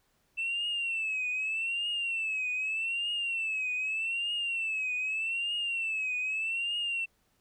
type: tone with vibrato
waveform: sine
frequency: 2663 Hz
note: E7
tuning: 17 cents sharp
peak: -28 dBFS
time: 0.37-7.06 s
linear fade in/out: 20 ms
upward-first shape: triangle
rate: 0.82 Hz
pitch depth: 130 cents each way
effects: tanh soft clip ceiling -26 dBFS + pink hiss -72 dBFS RMS until 7.4 s